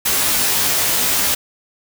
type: noise with comb filter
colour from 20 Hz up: white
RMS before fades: -17 dBFS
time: 0.05-1.35 s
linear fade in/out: 10 ms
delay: 15 ms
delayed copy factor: +0.95
effects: none